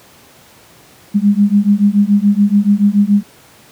sine beating tone pair, 200.3 / 207.3 Hz, G3 / G#3, +38 / -3 cents, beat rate 7 Hz, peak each -11 dBFS, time 1.14-3.23 s, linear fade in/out 20 ms, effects pink hiss -44 dBFS RMS until 3.71 s + high-pass 100 Hz 12 dB/octave

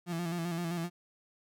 35% pulse tone with vibrato, 170.4 Hz, F3, 42 cents flat, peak -31 dBFS, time 0.06-0.9 s, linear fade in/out 50 ms, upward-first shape square, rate 7.7 Hz, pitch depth 46 cents each way, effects none

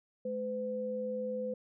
sine tone pair together, 213.3 / 507 Hz, G#3 / B4, +46 / +45 cents, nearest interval octave + minor third, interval 1499 cents, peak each -40 / -34 dBFS, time 0.25-1.54 s, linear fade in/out 5 ms, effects none

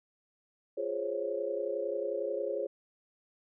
sine chord, Db major seventh, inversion first, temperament equal, 349.2 / 415.3 / 523.3 / 554.4 Hz, F4 / Ab4 / C5 / Db5, 0 / 0 / 0 / 0 cents, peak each -40 / -36 / -37 / -35 dBFS, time 0.77-2.67 s, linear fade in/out 10 ms, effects none

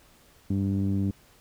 sawtooth tone with low-pass filter, 98 Hz, G2, in tune, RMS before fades -26 dBFS, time 0.5-1.11 s, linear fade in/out 5 ms, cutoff 250 Hz, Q 3.8, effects pink hiss -58 dBFS RMS until 1.4 s

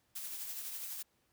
blue noise with tremolo, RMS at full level -41 dBFS, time 0.15-1.03 s, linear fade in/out 10 ms, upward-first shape triangle, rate 12 Hz, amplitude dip 40%, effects pink hiss -75 dBFS RMS until 1.32 s + high-pass 60 Hz 12 dB/octave

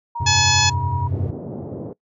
sine tone with pitch glide, 943 to 960 Hz, A#5 to B5, +20 to -49 cents, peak -24 dBFS, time 0.15-1.08 s, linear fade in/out 10 ms, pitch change +31 cents, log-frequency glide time 0.4-0.58 s
triangle chord, F suspended second, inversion none, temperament equal, 87.31 / 98 / 130.81 Hz, F2 / G2 / C3, 0 / 0 / 0 cents, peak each -24 / -22 / -23 dBFS, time 0.2-1.31 s, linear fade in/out 10 ms
harmonic tone, 854 Hz, G#5, 48 cents sharp, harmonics 1 / 2 / 3 / 4 / 5 / 6 / 7 / 8, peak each -23 / -23 / -23 / -23 / -23 / -23 / -23 / -23 dBFS, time 0.26-0.7 s, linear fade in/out 10 ms
pink band-pass noise, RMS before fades -31 dBFS, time 1.12-1.93 s, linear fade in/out 2 ms, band 110 to 580 Hz, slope 24 dB/octave
effects noise-tail reverb RT60 0.1 s tail -22 dB re dry

